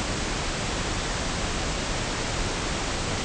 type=low-pass noise; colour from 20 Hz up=pink; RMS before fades=-28 dBFS; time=0-3.24 s; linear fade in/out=0 ms; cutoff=8300 Hz; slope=96 dB/octave; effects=none